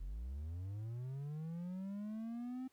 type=linear sweep; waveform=triangle; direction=up; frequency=41.2 to 261.6 Hz; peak=-39 dBFS; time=0-2.68 s; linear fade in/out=10 ms; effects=pink hiss -75 dBFS RMS until 2.72 s